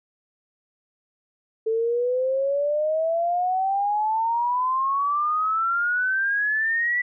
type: exponential sweep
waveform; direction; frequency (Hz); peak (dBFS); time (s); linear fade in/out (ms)
sine; up; 440 to 1975.5; -20; 1.66-7.02; 10
effects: none